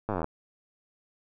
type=slowing click train; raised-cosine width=1 ms; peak=-16 dBFS; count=15; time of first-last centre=0.09-0.244 s; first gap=9 ms; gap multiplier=1.03; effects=none